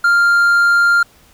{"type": "tone", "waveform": "triangle", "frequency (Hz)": 1396.9, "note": "F6", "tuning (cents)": 0, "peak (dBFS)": -7, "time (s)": [0.04, 1.03], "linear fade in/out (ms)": 5, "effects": ["pink hiss -49 dBFS RMS until 1.33 s"]}